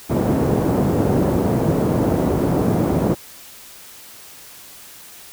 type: band-pass noise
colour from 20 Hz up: pink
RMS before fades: -18 dBFS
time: 0.09-3.15 s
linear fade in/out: 20 ms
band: 120 to 510 Hz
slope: 12 dB/octave
effects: white hiss -41 dBFS RMS until 5.32 s